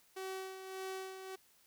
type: tone with tremolo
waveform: sawtooth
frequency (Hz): 379.7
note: F#4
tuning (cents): +45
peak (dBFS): -36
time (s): 0.16-1.36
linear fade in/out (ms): 10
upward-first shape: sine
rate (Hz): 1.7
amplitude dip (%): 55
effects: white hiss -68 dBFS RMS until 1.66 s